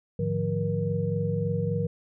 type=tone cluster; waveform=sine; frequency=106.2 / 151.4 / 174.9 / 474.9 Hz; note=G#2 / D#3 / F3 / A#4; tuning=+39 / -47 / +3 / +32 cents; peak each=-30 dBFS; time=0.19-1.87 s; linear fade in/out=5 ms; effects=none